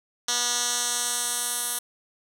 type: tone with band-pass filter sweep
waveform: 10% pulse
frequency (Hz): 242.2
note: B3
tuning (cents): -34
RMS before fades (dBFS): -27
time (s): 0.28-1.79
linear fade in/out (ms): 5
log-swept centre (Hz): 5700 to 11000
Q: 1.7
effects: none